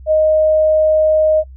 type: tone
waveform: sine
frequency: 622.3 Hz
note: D#5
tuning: in tune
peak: -9 dBFS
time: 0.06-1.44 s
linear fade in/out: 50 ms
effects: noise-tail reverb RT60 0.1 s tail -25 dB re dry + added 65 Hz sine -33 dBFS peak until 1.56 s